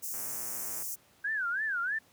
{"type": "high-pass noise", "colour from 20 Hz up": "white", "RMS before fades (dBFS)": -37, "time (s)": [0.02, 0.96], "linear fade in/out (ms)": 20, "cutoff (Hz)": 5700, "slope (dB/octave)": 48}
{"type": "click train", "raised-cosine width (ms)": 0.5, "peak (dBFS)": -34, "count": 81, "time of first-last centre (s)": [0.14, 0.824], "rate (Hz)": 117}
{"type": "tone with vibrato", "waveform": "sine", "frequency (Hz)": 1568, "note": "G6", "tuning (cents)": 0, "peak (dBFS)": -29, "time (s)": [1.24, 1.99], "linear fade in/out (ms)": 10, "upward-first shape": "sine", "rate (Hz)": 3.1, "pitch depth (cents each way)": 220}
{"effects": ["pink hiss -63 dBFS RMS until 2.12 s", "high-pass 100 Hz 12 dB/octave"]}